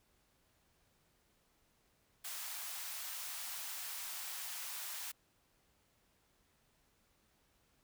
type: high-pass noise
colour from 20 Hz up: white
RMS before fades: -44 dBFS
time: 2.24-5.12 s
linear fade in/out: 10 ms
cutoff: 730 Hz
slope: 24 dB/octave
effects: pink hiss -74 dBFS RMS until 7.83 s